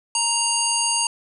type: harmonic tone with a mistuned harmonic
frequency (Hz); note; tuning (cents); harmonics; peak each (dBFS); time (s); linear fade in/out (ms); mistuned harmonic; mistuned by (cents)
932.3; A#5; 0; 1 / 3 / 5 / 7 / 9 / 10; -26 / -26 / -26 / -26 / -26 / -26; 0.15-1.07; 2; 9; -56
effects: none